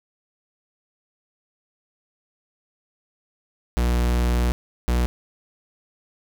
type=tone pair in turn; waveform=45% pulse; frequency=60.2 / 60.2 Hz; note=B1 / B1; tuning=-44 / -44 cents; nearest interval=unison; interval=0 cents; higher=neither; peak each=-18 / -18 dBFS; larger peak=neither; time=3.77-4.52 / 4.88-5.06 s; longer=first; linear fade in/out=0 ms; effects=none